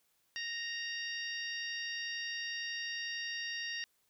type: harmonic tone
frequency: 931 Hz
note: A#5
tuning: 2 cents flat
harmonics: 2 / 3 / 4 / 5 / 6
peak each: -40 / -43 / -47 / -47 / -45 dBFS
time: 0.36-3.84 s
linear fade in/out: 0 ms
effects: white hiss -75 dBFS RMS until 4.09 s